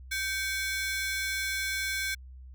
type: ring-modulated tone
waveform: sawtooth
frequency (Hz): 1902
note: A#6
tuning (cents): +34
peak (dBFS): -23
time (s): 0.11-2.15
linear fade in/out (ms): 10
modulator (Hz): 343
effects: added 64 Hz sine -44 dBFS peak until 2.54 s